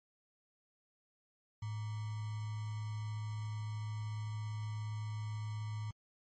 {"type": "tone with sample-and-hold", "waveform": "sine", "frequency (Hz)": 107.3, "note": "A2", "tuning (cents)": -43, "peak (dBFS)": -37, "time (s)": [1.62, 5.91], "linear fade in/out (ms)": 5, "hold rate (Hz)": 1050, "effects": ["MP3 32 kbps"]}